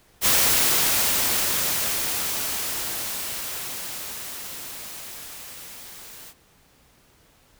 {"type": "noise with level ramp", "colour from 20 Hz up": "white", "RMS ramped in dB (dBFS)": [-18, -43], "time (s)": [0.21, 6.34], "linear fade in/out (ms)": 50, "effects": ["pink hiss -58 dBFS RMS until 7.59 s"]}